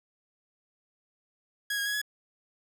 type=tone with pitch steps; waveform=sawtooth; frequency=1660 / 1635 / 1668 / 1687 Hz; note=G#6 / G#6 / G#6 / G#6; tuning=-1 / -28 / +7 / +27 cents; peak=-25 dBFS; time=1.7-2.016 s; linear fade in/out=5 ms; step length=79 ms; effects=none